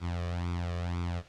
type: tone with flanger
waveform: sawtooth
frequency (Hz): 87.1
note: F2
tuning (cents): -4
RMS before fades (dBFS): -33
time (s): 0-1.23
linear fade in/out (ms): 50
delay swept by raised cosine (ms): 0.84 to 1.72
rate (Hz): 2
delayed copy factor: +0.75
effects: pink hiss -57 dBFS RMS until 1.28 s + low-pass 5000 Hz 12 dB/octave